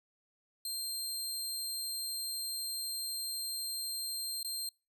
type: tone with dropouts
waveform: 20% pulse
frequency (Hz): 4176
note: C8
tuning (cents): -4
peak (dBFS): -30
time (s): 0.65-4.69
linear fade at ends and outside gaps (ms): 2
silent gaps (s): 4.43-4.446
effects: noise-tail reverb RT60 0.3 s tail -26 dB re dry